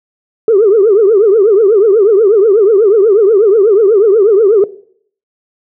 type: tone with vibrato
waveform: sine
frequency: 418.1 Hz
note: G#4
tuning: 12 cents sharp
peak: -3 dBFS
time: 0.48-4.64 s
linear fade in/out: 2 ms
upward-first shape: triangle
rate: 8.2 Hz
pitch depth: 220 cents each way
effects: noise-tail reverb RT60 0.6 s tail -18 dB re dry + tanh soft clip ceiling 0 dBFS